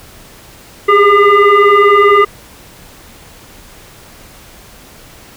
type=tone with frequency modulation; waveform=sine; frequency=397.4 Hz; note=G4; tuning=24 cents sharp; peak=-4 dBFS; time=0.88-2.25 s; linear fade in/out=10 ms; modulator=810 Hz; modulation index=1.7; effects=pink hiss -38 dBFS RMS until 5.36 s